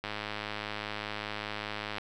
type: click train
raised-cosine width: 0.3 ms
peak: -19 dBFS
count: 205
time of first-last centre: 0.04-1.983 s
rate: 105 Hz
effects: none